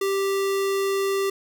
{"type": "tone", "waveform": "square", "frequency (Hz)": 392, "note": "G4", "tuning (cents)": 0, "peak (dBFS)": -22, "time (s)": [0.01, 1.3], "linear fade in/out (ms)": 5, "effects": []}